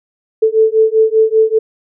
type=beating tone pair; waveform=sine; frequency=438.2 / 443.3 Hz; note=A4 / A4; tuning=-7 / +13 cents; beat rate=5.1 Hz; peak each=-11 dBFS; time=0.42-1.59 s; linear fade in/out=10 ms; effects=none